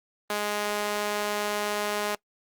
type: tone with high-pass filter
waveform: sawtooth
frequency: 207.7 Hz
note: G#3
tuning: in tune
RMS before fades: -29 dBFS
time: 0.3-2.15 s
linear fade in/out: 0 ms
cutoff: 540 Hz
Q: 0.88
effects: noise-tail reverb RT60 0.1 s tail -24 dB re dry + Opus 24 kbps